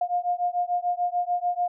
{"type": "beating tone pair", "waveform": "sine", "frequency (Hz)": [706, 712.8], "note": ["F5", "F5"], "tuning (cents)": [19, 35], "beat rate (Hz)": 6.8, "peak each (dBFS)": -26, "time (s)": [0.01, 1.68], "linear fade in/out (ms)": 5, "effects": []}